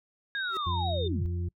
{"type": "tone with vibrato", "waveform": "sine", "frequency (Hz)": 3700, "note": "A#7", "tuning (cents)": -14, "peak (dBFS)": -36, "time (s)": [0.35, 1.08], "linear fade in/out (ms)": 5, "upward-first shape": "triangle", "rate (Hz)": 2.4, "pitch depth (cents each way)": 45}
{"type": "linear sweep", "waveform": "sine", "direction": "down", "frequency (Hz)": [1661.2, 51.91], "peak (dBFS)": -30, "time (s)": [0.35, 1.26], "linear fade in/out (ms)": 0}
{"type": "tone with exponential growth", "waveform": "square", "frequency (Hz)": 384.1, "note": "G4", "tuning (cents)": -35, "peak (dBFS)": -34, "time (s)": [0.46, 0.57], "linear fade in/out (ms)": 1, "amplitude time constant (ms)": 22}
{"type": "harmonic tone", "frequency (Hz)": 87.5, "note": "F2", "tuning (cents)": 4, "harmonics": [1, 2, 4], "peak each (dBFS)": [-29, -40, -43], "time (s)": [0.66, 1.49], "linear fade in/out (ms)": 10}
{"effects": ["noise-tail reverb RT60 0.1 s tail -25 dB re dry"]}